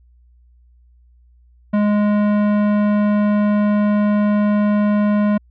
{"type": "tone with tanh clipping", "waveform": "sine", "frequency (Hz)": 207.7, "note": "G#3", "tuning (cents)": 0, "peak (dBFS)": -15, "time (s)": [1.73, 5.38], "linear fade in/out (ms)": 10, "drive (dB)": 16, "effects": ["added 60 Hz sine -48 dBFS peak until 5.5 s"]}